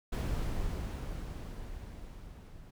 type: noise with level ramp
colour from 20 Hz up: brown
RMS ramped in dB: -31 to -51 dBFS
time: 0.12-2.71 s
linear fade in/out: 10 ms
effects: none